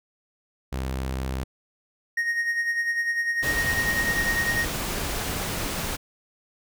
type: tone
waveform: sawtooth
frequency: 65.41 Hz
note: C2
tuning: in tune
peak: -23 dBFS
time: 0.72-1.44 s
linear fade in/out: 10 ms
type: tone with tremolo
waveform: triangle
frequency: 1864.7 Hz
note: A#6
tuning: in tune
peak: -19 dBFS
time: 2.17-4.65 s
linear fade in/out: 5 ms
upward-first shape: sine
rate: 10 Hz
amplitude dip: 55%
type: noise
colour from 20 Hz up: pink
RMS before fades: -29 dBFS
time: 3.42-5.97 s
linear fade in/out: 20 ms
effects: none